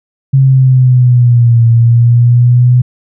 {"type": "exponential two-way sweep", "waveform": "sine", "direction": "down then up", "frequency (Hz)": [135.6, 115.6, 124.9], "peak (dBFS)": -3, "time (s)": [0.33, 2.82], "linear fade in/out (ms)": 10, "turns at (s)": 1.66, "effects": []}